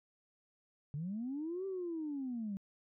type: linear two-way sweep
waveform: sine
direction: up then down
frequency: 137.2 to 391.5 to 190.3 Hz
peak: -36 dBFS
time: 0.94-2.57 s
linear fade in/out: 0 ms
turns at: 1.66 s
effects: tanh soft clip ceiling -32 dBFS